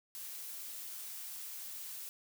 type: noise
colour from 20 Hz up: blue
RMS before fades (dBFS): -45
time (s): 0.15-2.09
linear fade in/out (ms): 0
effects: none